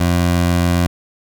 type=tone; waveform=20% pulse; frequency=87.31 Hz; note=F2; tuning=in tune; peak=-8 dBFS; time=0-0.87 s; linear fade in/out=5 ms; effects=none